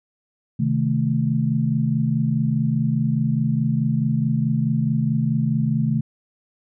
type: chord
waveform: sine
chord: A diminished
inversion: first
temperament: equal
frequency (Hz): 130.81 / 155.56 / 220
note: C3 / Eb3 / A3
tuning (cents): 0 / 0 / 0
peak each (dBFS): -22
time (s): 0.59-6.01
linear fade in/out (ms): 10
effects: none